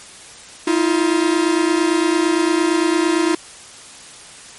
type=tone pair together; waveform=45% pulse; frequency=318 / 346.8 Hz; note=D#4 / F4; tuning=+38 / -12 cents; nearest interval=major second; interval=150 cents; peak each=-17 dBFS; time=0.67-3.35 s; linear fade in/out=5 ms; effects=white hiss -39 dBFS RMS until 4.58 s + MP3 48 kbps